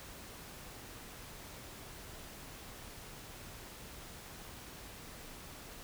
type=silence; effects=pink hiss -50 dBFS RMS until 5.83 s